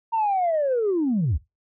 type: linear sweep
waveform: sine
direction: down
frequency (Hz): 928 to 58.27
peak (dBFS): -18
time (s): 0.12-1.38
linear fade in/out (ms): 20
effects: noise-tail reverb RT60 0.2 s tail -18 dB re dry + tanh soft clip ceiling -16 dBFS